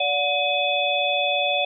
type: tone cluster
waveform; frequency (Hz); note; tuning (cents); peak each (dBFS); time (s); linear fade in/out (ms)
sine; 577 / 729 / 2534 / 3456; D5 / F#5 / D#7 / A7; -31 / -26 / +31 / -32; -25; 0-1.65; 5
effects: none